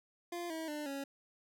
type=tone with pitch steps; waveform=25% pulse; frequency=346.9 / 321.8 / 298.5 / 276.9 Hz; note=F4 / E4 / D4 / C#4; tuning=-12 / -42 / +28 / -2 cents; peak=-35 dBFS; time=0.32-1.04 s; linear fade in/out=5 ms; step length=180 ms; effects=none